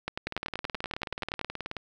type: two click trains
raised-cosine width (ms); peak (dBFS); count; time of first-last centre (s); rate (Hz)
0.3; -15 / -18; 15 / 29; 0.08-1.413 / 0.27-1.767; 10.5 / 18.7
effects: none